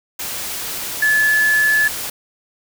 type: tone in noise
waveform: sine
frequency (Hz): 1724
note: A6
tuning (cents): -36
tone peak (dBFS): -12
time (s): 1.02-1.88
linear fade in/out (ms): 5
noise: white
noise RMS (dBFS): -26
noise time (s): 0.19-2.1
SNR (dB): +11
effects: none